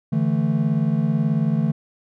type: chord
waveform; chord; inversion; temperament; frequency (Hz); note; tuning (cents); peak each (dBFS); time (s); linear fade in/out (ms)
triangle; D suspended second; none; just; 146.83 / 165.19 / 220.2; D3 / E3 / A3; 0 / +4 / +2; -20; 0.12-1.72; 10
effects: none